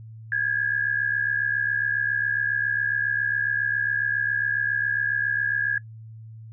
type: tone pair together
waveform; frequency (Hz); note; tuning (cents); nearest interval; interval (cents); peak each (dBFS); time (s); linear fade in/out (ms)
sine; 1632.7 / 1700; G#6 / G#6; -30 / +40; minor second; 70; -24; 0.32-5.78; 2
effects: noise-tail reverb RT60 0.1 s tail -21 dB re dry + added 111 Hz sine -39 dBFS peak until 6.52 s